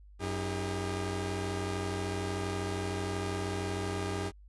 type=tone cluster; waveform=sawtooth; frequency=92.9 / 317 / 403 Hz; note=F#2 / D#4 / G4; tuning=+7 / +32 / +48 cents; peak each=-31 / -36 / -33 dBFS; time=0.19-4.32 s; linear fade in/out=50 ms; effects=added 50 Hz sine -51 dBFS peak until 4.48 s + resampled to 24000 Hz